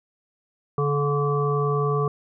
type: harmonic tone with a mistuned harmonic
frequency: 143.8 Hz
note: D3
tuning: 36 cents flat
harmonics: 1 / 3 / 5 / 7 / 8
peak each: -23 / -24 / -35 / -36 / -27 dBFS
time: 0.78-2.08 s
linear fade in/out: 2 ms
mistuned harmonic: 7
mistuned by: +55 cents
effects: none